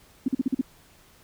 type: tone bursts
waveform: sine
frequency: 261.6 Hz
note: C4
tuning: in tune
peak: -19 dBFS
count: 6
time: 0.26-0.613 s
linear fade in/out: 5 ms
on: 23 ms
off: 43 ms
effects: pink hiss -56 dBFS RMS until 1.23 s